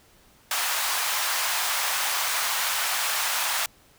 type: high-pass noise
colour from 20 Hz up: pink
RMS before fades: -26 dBFS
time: 0.51-3.66 s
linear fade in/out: 2 ms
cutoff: 820 Hz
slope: 24 dB/octave
effects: pink hiss -57 dBFS RMS until 3.98 s